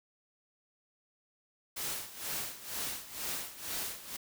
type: noise with tremolo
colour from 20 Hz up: white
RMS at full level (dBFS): -36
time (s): 1.76-4.17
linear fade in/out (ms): 10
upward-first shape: sine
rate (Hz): 2.1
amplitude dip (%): 80
effects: none